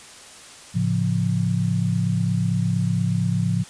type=chord; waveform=sine; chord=A augmented; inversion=none; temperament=equal; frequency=110 / 138.59 / 174.61 Hz; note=A2 / C#3 / E#3; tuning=0 / 0 / 0 cents; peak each=-23 / -25 / -22 dBFS; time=0.74-3.64 s; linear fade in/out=20 ms; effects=white hiss -43 dBFS RMS until 3.69 s + resampled to 22050 Hz